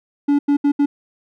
triangle tone bursts at uneven times, 286.5 Hz, D4, 43 cents flat, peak -10 dBFS, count 4, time 0.28-0.39 / 0.48-0.57 / 0.64-0.72 / 0.79-0.86 s, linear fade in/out 10 ms, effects none

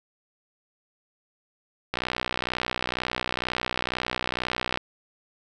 click train, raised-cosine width 0.3 ms, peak -10 dBFS, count 177, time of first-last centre 1.94-4.774 s, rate 62.1 Hz, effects none

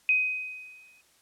sine tone with exponential decay, 2512 Hz, D#7, 16 cents sharp, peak -18 dBFS, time 0.09-1.01 s, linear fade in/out 1 ms, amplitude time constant 200 ms, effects white hiss -63 dBFS RMS until 1.21 s + low-pass 11000 Hz 12 dB/octave

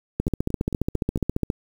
two click trains, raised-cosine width 3 ms, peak -17 / -9 dBFS, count 5 / 20, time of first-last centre 0.28-1.175 / 0.2-1.501 s, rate 4.47 / 14.6 Hz, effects 7-bit

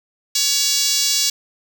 5% pulse tone with high-pass filter, 564 Hz, C#5, 30 cents sharp, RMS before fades -18 dBFS, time 0.35-1.3 s, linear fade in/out 5 ms, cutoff 4500 Hz, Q 1.2, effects none

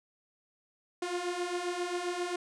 sawtooth beating tone pair, 349.2 / 356.7 Hz, F4 / F4, 0 / +37 cents, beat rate 7.5 Hz, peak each -33 / -30 dBFS, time 1.02-2.36 s, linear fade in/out 5 ms, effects resampled to 22050 Hz

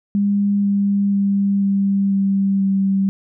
sine tone with pitch steps, 201.9 / 200.4 / 198.89 / 197.4 / 195.93 / 194.46 Hz, G#3 / G3 / G3 / G3 / G3 / G3, -49 / +38 / +25 / +12 / -1 / -14 cents, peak -14 dBFS, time 0.15-3.09 s, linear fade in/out 0 ms, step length 490 ms, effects none

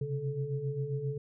sine tone cluster, 131.9 / 139.4 / 434.8 Hz, C3 / C#3 / A4, +14 / +10 / -21 cents, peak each -37 / -34 / -37 dBFS, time 0.01-1.18 s, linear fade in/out 5 ms, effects none

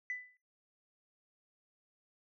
sine tone with exponential decay, 1995 Hz, B6, 17 cents sharp, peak -32 dBFS, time 0.1-0.37 s, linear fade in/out 1 ms, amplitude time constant 58 ms, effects noise-tail reverb RT60 0.3 s tail -26 dB re dry + tanh soft clip ceiling -30 dBFS

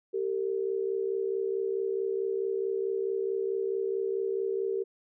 sine tone pair together, 390 / 454.6 Hz, G4 / A#4, -9 / -43 cents, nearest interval minor third, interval 266 cents, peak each -29 / -32 dBFS, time 0.13-4.84 s, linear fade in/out 20 ms, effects none

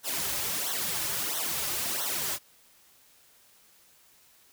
white noise with flanger, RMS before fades -31 dBFS, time 0.03-2.39 s, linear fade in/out 50 ms, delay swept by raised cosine 0.41 to 4.41 ms, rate 1.5 Hz, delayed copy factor -0.85, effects white hiss -60 dBFS RMS until 4.52 s

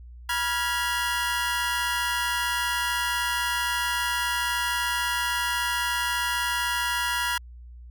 25% pulse chord, F diminished, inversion second, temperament equal with one note detuned, 972.5 / 1396.9 / 1661.2 Hz, Cb6 / F6 / Ab6, -27 / 0 / 0 cents, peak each -24 / -26 / -26 dBFS, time 0.29-7.38 s, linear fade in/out 5 ms, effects added 60 Hz sine -41 dBFS peak until 7.9 s

